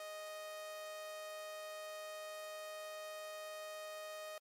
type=tone with amplitude modulation; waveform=sawtooth; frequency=622.3 Hz; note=D#5; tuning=in tune; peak=-40 dBFS; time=0-4.38 s; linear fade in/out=2 ms; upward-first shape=sine; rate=205 Hz; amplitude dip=30%; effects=MP3 64 kbps